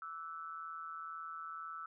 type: tone with amplitude modulation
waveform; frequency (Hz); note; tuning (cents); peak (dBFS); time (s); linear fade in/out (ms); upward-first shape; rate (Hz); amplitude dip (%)
sine; 1320; E6; +2; -39; 0.02-1.86; 2; sine; 162; 80
effects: none